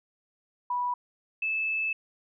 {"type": "tone pair in turn", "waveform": "sine", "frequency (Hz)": [981, 2619], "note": ["B5", "E7"], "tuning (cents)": [-12, -12], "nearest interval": "octave + perfect fourth", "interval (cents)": 1700, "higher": "second", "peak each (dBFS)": -26, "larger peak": "neither", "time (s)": [[0.7, 0.94], [1.42, 1.93]], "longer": "second", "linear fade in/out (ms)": 5, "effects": []}